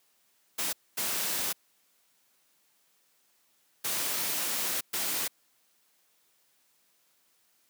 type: noise bursts at uneven times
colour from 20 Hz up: white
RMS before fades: -31 dBFS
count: 4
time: 0.58-0.73 / 0.97-1.53 / 3.84-4.81 / 4.93-5.28 s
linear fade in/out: 10 ms
effects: white hiss -69 dBFS RMS until 7.69 s + high-pass 150 Hz 12 dB/octave